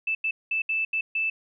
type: tone bursts at uneven times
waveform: sine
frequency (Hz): 2637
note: E7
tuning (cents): 0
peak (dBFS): -23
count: 6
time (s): 0.07-0.15 / 0.24-0.31 / 0.51-0.62 / 0.69-0.85 / 0.93-1.01 / 1.15-1.3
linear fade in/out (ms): 5
effects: none